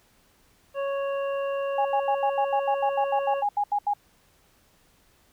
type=harmonic tone; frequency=554.4 Hz; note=C#5; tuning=in tune; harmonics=1 / 2 / 3 / 5; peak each=-26 / -35 / -42 / -42 dBFS; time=0.74-3.44 s; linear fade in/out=50 ms
type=tone bursts; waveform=sine; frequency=821 Hz; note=G#5; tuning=20 cents flat; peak=-21 dBFS; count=15; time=1.78-3.937 s; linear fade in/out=5 ms; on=71 ms; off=78 ms
effects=pink hiss -62 dBFS RMS until 5.32 s